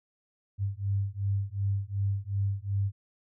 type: beating tone pair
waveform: sine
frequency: 98 / 100.7 Hz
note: G2 / G2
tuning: 0 / +47 cents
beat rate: 2.7 Hz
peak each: -30 / -30 dBFS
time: 0.58-2.92 s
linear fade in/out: 50 ms
effects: none